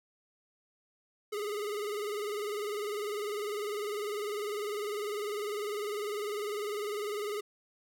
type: tone with vibrato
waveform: square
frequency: 415.3 Hz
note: G#4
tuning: in tune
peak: -34 dBFS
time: 1.32-7.41 s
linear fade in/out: 10 ms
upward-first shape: square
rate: 20 Hz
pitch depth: 53 cents each way
effects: none